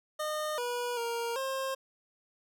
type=tone with pitch steps; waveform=25% pulse; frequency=611 / 485.7 / 467.5 / 533 Hz; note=D#5 / B4 / A#4 / C5; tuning=-32 / -29 / +5 / +32 cents; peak=-28 dBFS; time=0.19-1.75 s; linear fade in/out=10 ms; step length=390 ms; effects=none